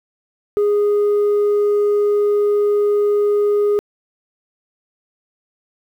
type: tone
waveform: sine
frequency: 412.7 Hz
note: G#4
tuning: 11 cents flat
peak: -10 dBFS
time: 0.57-3.79 s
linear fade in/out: 0 ms
effects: tanh soft clip ceiling -12 dBFS + 8-bit